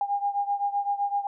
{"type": "beating tone pair", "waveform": "sine", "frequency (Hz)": [806, 813.8], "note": ["G5", "G#5"], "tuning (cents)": [48, -35], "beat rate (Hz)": 7.8, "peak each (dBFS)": [-26, -29], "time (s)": [0.01, 1.27], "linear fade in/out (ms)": 2, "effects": []}